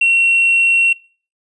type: tone with hard clipping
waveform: triangle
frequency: 2728 Hz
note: F7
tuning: 41 cents flat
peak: -9 dBFS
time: 0.01-0.93 s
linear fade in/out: 5 ms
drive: 2 dB
effects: noise-tail reverb RT60 0.4 s tail -22 dB re dry + resampled to 24000 Hz